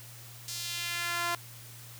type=tone with high-pass filter sweep; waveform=sawtooth; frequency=345.3 Hz; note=F4; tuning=20 cents flat; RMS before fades=-34 dBFS; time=0.48-1.35 s; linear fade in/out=2 ms; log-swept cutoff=5300 to 940 Hz; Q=1.3; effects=added 118 Hz sine -49 dBFS peak until 1.99 s + white hiss -50 dBFS RMS until 1.99 s